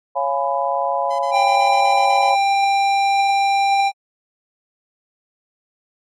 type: chord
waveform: sine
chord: C# dominant seventh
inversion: none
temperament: just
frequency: 554.4 / 693 / 831.5 / 997.9 Hz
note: C#5 / E#5 / G#5 / B5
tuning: 0 / -14 / +2 / +18 cents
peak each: -23 dBFS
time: 0.15-2.36 s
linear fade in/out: 20 ms
type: tone bursts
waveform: 5% pulse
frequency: 1021 Hz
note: C6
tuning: 43 cents flat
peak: -21 dBFS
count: 10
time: 1.1-2.306 s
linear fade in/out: 10 ms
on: 90 ms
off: 34 ms
type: tone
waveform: square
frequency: 792 Hz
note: G5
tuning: 18 cents sharp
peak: -15 dBFS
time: 1.31-3.92 s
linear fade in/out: 50 ms
effects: low-pass 5000 Hz 12 dB/octave + AAC 48 kbps